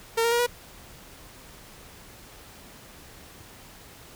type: tone with pitch steps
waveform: sawtooth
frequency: 456.9 / 466 / 475.2 / 484.6 Hz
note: A#4 / A#4 / A#4 / B4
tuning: -35 / -1 / +33 / -33 cents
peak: -17 dBFS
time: 0.17-0.466 s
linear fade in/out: 10 ms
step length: 74 ms
effects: pink hiss -48 dBFS RMS until 4.15 s